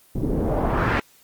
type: noise with low-pass filter sweep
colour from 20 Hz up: pink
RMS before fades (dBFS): -22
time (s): 0.15-1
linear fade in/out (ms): 5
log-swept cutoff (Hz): 240 to 2100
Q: 1.7
effects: white hiss -55 dBFS RMS until 1.23 s + Opus 24 kbps